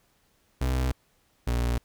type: tone pair in turn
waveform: 35% pulse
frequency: 64.3 / 59.87 Hz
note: C2 / A#1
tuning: -30 / +47 cents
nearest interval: minor second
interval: 123 cents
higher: first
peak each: -22 dBFS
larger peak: neither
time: 0.61-0.92 / 1.47-1.78 s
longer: neither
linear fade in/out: 5 ms
effects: pink hiss -67 dBFS RMS until 1.84 s